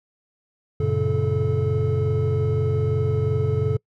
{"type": "tone cluster", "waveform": "triangle", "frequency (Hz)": [94.5, 117.2, 140.2, 432.6], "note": ["F#2", "A#2", "C#3", "A4"], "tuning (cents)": [37, 10, 20, -29], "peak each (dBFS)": -22, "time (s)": [0.8, 3.77], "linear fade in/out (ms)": 5, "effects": ["noise-tail reverb RT60 0.1 s tail -26 dB re dry", "tanh soft clip ceiling -10 dBFS"]}